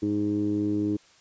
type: tone with low-pass filter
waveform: 15% pulse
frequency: 103.83 Hz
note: G#2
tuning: in tune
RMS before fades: -26 dBFS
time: 0.02-0.97 s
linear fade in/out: 10 ms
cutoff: 340 Hz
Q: 6.2
effects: white hiss -57 dBFS RMS until 1.2 s + resampled to 16000 Hz